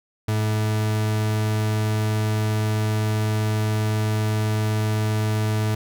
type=tone; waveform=40% pulse; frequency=107.7 Hz; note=A2; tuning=37 cents flat; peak=-19 dBFS; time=0.28-5.75 s; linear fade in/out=5 ms; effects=none